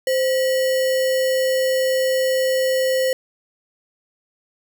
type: tone with sample-and-hold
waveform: sine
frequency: 521 Hz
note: C5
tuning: 7 cents flat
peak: -16 dBFS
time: 0.07-3.13 s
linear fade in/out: 2 ms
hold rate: 2450 Hz
effects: none